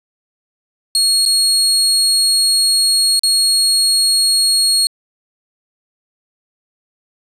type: tone with dropouts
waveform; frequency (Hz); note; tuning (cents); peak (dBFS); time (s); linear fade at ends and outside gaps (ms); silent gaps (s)
30% pulse; 4300; C8; +47; -8; 0.95-4.87; 1; 1.253-1.26 / 3.194-3.234
effects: resampled to 32000 Hz + 8-bit